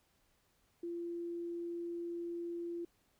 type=tone; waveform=sine; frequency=342.7 Hz; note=F4; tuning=33 cents flat; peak=-38 dBFS; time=0.83-2.85 s; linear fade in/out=5 ms; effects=pink hiss -74 dBFS RMS until 3.19 s